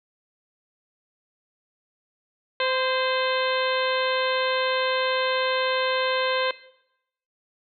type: harmonic tone with a mistuned harmonic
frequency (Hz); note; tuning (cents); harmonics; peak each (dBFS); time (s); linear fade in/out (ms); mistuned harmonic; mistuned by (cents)
517; C5; -21; 1 / 2 / 3 / 4 / 5 / 6 / 7 / 8; -25 / -28 / -30 / -31 / -32 / -33 / -33 / -34; 2.6-6.51; 2; 3; +35
effects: noise-tail reverb RT60 0.8 s tail -18 dB re dry